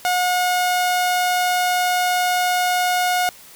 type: tone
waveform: sawtooth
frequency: 723 Hz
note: F#5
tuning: 40 cents flat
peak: -13 dBFS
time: 0.05-3.29 s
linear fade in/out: 0 ms
effects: white hiss -44 dBFS RMS until 3.55 s